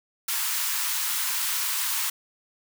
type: high-pass noise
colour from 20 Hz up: white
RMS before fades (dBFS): -27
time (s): 0.28-2.1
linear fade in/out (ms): 5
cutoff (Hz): 870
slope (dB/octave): 96
effects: none